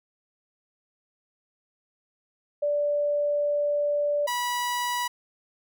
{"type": "tone pair in turn", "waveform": ["sine", "sawtooth"], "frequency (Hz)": [584, 975.9], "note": ["D5", "B5"], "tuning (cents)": [-10, -21], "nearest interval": "major sixth", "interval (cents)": 889, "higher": "second", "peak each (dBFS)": -22, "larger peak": "neither", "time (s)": [[2.62, 4.27], [4.27, 5.08]], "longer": "first", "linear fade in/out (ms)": 10, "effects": []}